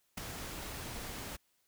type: noise with ADSR envelope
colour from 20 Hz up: pink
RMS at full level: -36 dBFS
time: 0.17-1.37 s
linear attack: 9 ms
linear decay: 7 ms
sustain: -7 dB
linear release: 18 ms
effects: white hiss -75 dBFS RMS until 1.67 s